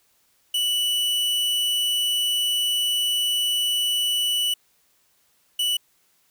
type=tone pair in turn; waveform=45% pulse; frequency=2960 / 2960 Hz; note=F#7 / F#7; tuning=0 / 0 cents; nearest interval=unison; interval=0 cents; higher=neither; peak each=-20 dBFS; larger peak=neither; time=0.54-4.54 / 5.59-5.77 s; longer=first; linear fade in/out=5 ms; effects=white hiss -64 dBFS RMS until 6.3 s